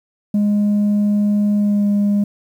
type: tone with pitch glide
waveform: sine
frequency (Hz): 206.5 to 203.9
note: G#3 to G#3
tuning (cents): -10 to -32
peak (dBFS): -10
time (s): 0.34-2.24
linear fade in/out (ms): 5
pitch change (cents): -22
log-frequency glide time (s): 1.57-1.88
effects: tanh soft clip ceiling -12 dBFS + 8-bit